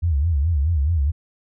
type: tone with vibrato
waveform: sine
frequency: 77 Hz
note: D#2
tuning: 17 cents flat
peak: -16 dBFS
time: 0.02-1.12 s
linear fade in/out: 20 ms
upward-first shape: sine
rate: 4.7 Hz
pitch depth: 210 cents each way
effects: none